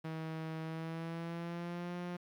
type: tone with pitch glide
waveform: sawtooth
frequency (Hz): 160 to 176.51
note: D#3 to F3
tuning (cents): +49 to +19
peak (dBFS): -35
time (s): 0.04-2.17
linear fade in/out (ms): 10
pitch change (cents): +170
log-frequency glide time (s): 0.62-1.96
effects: low-pass 3000 Hz 12 dB/octave + 11-bit